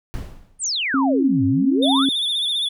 brown noise with exponential decay, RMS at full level -24 dBFS, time 0.14-0.65 s, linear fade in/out 0 ms, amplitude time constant 110 ms
sine exponential two-way sweep, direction down then up, 9397 to 93.5 to 1590 Hz, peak -20 dBFS, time 0.59-2.06 s, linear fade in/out 50 ms, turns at 1.46 s
sine tone, 270 Hz, C#4, 45 cents flat, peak -16 dBFS, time 0.94-2.09 s, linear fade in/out 2 ms
triangle tone with vibrato, 3520 Hz, A7, in tune, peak -18 dBFS, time 1.82-2.69 s, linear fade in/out 10 ms, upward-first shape sine, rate 15 Hz, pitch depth 74 cents each way
effects none

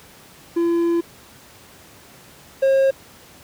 triangle tone pair in turn, 339.3 / 538.6 Hz, F4 / C#5, -50 / -50 cents, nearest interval minor sixth, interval 800 cents, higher second, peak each -14 / -11 dBFS, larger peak second, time 0.56-1.01 / 2.62-2.91 s, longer first, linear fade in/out 10 ms, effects pink hiss -46 dBFS RMS until 3.43 s + high-pass 80 Hz 12 dB/octave

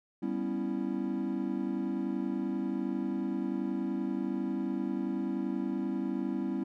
triangle chord, C# half-diminished seventh, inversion second, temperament equal, 196 / 246.9 / 277.2 / 329.6 Hz, G3 / B3 / C#4 / E4, 0 / 0 / 0 / 0 cents, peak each -34 dBFS, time 0.22-6.64 s, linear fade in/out 10 ms, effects none

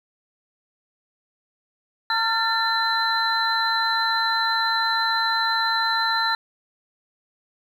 sine tone cluster, 906 / 1373 / 1776 / 4047 Hz, A#5 / F6 / A6 / B7, -50 / -30 / +16 / +42 cents, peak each -25 dBFS, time 2.1-6.35 s, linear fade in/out 2 ms, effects 8-bit

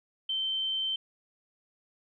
sine tone, 3105 Hz, G7, 17 cents flat, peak -28 dBFS, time 0.29-0.96 s, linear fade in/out 5 ms, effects none

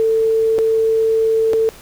sine tone with dropouts, 446 Hz, A4, 23 cents sharp, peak -12 dBFS, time 0-1.69 s, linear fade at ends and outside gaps 0 ms, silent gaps 0.583-0.588 / 1.533-1.537 s, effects pink hiss -41 dBFS RMS until 1.81 s

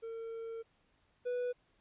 triangle tone pair in turn, 454.7 / 492.3 Hz, A#4 / B4, -43 / -6 cents, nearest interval minor second, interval 137 cents, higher second, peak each -38 / -31 dBFS, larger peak second, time 0.02-0.63 / 1.25-1.53 s, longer first, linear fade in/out 20 ms, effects pink hiss -73 dBFS RMS until 1.8 s + resampled to 8000 Hz

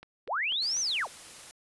click train, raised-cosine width 0.3 ms, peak -30 dBFS, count 4, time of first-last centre 0.03-0.769 s, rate 4.06 Hz
sine linear two-way sweep, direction up then down, 290 to 6272 to 290 Hz, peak -27 dBFS, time 0.27-1.08 s, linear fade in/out 50 ms, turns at 0.8 s
white noise, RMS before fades -47 dBFS, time 0.62-1.51 s, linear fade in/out 0 ms
effects resampled to 24000 Hz

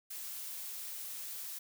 blue noise, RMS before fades -43 dBFS, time 0.1-1.59 s, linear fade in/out 10 ms, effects none

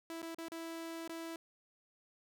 sawtooth tone with dropouts, 329.6 Hz, E4, in tune, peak -38 dBFS, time 0.1-1.36 s, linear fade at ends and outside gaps 1 ms, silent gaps 0.218-0.228 / 0.347-0.384 / 0.484-0.519 / 1.077-1.094 s, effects none

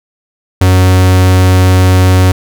45% pulse tone, 92.5 Hz, F#2, in tune, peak -4 dBFS, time 0.61-2.32 s, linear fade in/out 5 ms, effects none

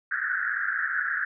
pink band-pass noise, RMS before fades -28 dBFS, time 0.11-1.25 s, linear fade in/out 5 ms, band 1400 to 1800 Hz, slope 96 dB/octave, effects none

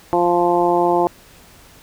harmonic tone, 174.61 Hz, F3, in tune, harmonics 1 / 2 / 3 / 4 / 5 / 6, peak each -29 / -17 / -22 / -19 / -19 / -26 dBFS, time 0.13-1.07 s, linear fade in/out 0 ms, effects pink hiss -46 dBFS RMS until 1.82 s

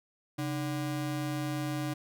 square ring-modulated tone, 220 Hz, A3, in tune, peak -29 dBFS, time 0.38-1.94 s, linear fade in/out 10 ms, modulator 84.3 Hz, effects none

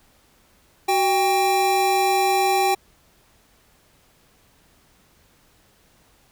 square tone pair together, 374.6 / 793.7 Hz, F#4 / G5, +21 / +21 cents, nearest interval octave + minor second, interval 1300 cents, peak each -23 / -19 dBFS, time 0.88-2.75 s, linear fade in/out 10 ms, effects pink hiss -58 dBFS RMS until 6.31 s

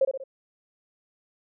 sine tone with echo, 535 Hz, C5, 38 cents sharp, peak -17 dBFS, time 0.01-0.05 s, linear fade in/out 5 ms, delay 63 ms, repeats 3, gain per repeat -6 dB, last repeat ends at 0.239 s, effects none

